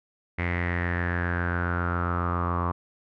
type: tone with low-pass filter sweep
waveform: sawtooth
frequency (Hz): 87.31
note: F2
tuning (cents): 0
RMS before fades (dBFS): -27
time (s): 0.38-2.72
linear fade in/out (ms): 10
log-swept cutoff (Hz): 2100 to 1100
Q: 7.8
effects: none